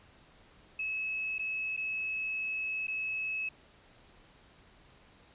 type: tone with dropouts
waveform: sine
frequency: 2582 Hz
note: E7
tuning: 37 cents flat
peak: -32 dBFS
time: 0.79-3.49 s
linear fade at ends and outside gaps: 5 ms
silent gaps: 1.383-1.392 / 1.766-1.774 / 2.87-2.88 s
effects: pink hiss -60 dBFS RMS until 5.34 s + resampled to 8000 Hz